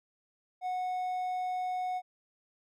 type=tone; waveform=triangle; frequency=734 Hz; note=F#5; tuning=14 cents flat; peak=-29 dBFS; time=0.61-2.02 s; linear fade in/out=50 ms; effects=none